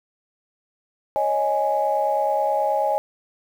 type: chord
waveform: sine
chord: C# suspended second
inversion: none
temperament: just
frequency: 554.4 / 623.7 / 831.5 Hz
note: C#5 / D#5 / G#5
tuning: 0 / +4 / +2 cents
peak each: -24 / -23 / -21 dBFS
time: 1.16-2.98 s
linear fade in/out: 0 ms
effects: tanh soft clip ceiling -9 dBFS + 8-bit